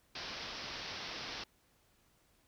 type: low-pass noise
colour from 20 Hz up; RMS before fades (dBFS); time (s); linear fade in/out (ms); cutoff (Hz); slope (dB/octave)
white; -44; 0.15-1.44; 5; 5600; 96
effects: pink hiss -71 dBFS RMS until 2.47 s